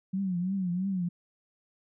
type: tone with vibrato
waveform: sine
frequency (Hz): 185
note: F#3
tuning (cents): 0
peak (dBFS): -27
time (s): 0.13-1.09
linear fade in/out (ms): 10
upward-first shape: triangle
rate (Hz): 3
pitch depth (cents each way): 130
effects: none